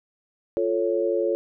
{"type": "chord", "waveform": "sine", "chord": "F augmented", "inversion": "none", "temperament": "equal", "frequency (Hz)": [349.2, 440, 554.4], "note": ["F4", "A4", "C#5"], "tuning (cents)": [0, 0, 0], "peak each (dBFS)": -25, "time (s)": [0.57, 1.35], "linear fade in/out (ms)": 0, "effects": []}